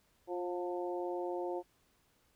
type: harmonic tone with a mistuned harmonic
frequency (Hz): 178.1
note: F3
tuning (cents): +34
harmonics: 2 / 3 / 4 / 5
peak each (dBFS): -37 / -41 / -43 / -45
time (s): 0.27-1.63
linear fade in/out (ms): 50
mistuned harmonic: 2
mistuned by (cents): -19
effects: pink hiss -72 dBFS RMS until 2.35 s